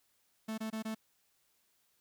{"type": "tone bursts", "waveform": "45% pulse", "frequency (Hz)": 220, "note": "A3", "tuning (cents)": 0, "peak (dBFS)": -36, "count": 4, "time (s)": [0.48, 0.949], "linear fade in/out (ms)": 10, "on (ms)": 100, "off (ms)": 23, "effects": ["white hiss -74 dBFS RMS until 2 s"]}